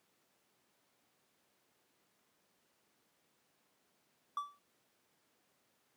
triangle tone with exponential decay, 1156 Hz, D6, 28 cents flat, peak -30 dBFS, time 4.37-4.59 s, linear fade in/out 2 ms, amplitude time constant 46 ms, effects pink hiss -75 dBFS RMS until 5.96 s + high-pass 200 Hz 12 dB/octave

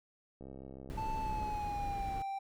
click train, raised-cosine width 2 ms, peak -35 dBFS, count 73, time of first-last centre 0.41-1.491 s, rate 66.6 Hz
brown noise, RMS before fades -41 dBFS, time 0.9-2.22 s, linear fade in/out 0 ms
triangle tone with pitch glide, 880 to 784 Hz, A5 to G5, 0 to 0 cents, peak -34 dBFS, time 0.97-2.39 s, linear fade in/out 10 ms, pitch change -200 cents, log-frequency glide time 1.19-2.1 s
effects none

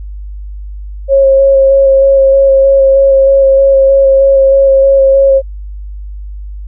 sine tone with vibrato, 543 Hz, C#5, 36 cents flat, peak -3 dBFS, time 1.08-5.42 s, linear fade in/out 50 ms, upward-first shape square, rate 3.2 Hz, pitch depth 11 cents each way, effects added 50 Hz sine -21 dBFS peak until 6.67 s

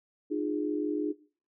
sine tone cluster, 303.1 / 348.9 / 414.8 Hz, D#4 / F4 / G#4, -45 / -2 / -2 cents, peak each -30 / -35 / -34 dBFS, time 0.3-1.13 s, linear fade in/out 20 ms, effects noise-tail reverb RT60 0.4 s tail -18 dB re dry

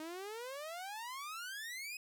sawtooth exponential sweep, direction up, 307.1 to 2560 Hz, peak -39 dBFS, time 0-1.97 s, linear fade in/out 2 ms, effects none

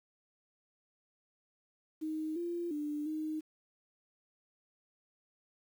sine tone with pitch steps, 312.8 / 344.8 / 296.8 / 310.7 Hz, D#4 / F4 / D4 / D#4, +9 / -22 / +18 / -2 cents, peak -34 dBFS, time 2.01-3.41 s, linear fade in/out 20 ms, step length 350 ms, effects 10-bit

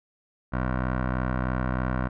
15% pulse tone with low-pass filter, 63.2 Hz, B1, 41 cents sharp, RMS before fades -27 dBFS, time 0.52-2.09 s, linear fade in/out 20 ms, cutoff 1400 Hz, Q 2.5, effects none

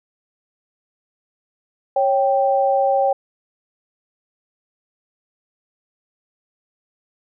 sine tone pair together, 550.2 / 784 Hz, C#5 / G5, -13 / 0 cents, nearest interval tritone, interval 613 cents, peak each -17 dBFS, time 1.96-3.13 s, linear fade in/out 5 ms, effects none

